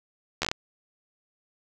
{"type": "slowing click train", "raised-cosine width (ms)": 0.2, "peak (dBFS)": -9, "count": 6, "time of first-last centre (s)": [0.42, 0.515], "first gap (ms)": 12, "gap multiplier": 1.23, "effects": []}